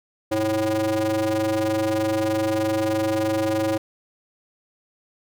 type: ring-modulated tone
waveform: square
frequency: 111.4 Hz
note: A2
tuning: 22 cents sharp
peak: -18 dBFS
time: 0.31-3.78 s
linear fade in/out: 10 ms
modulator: 434 Hz
effects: none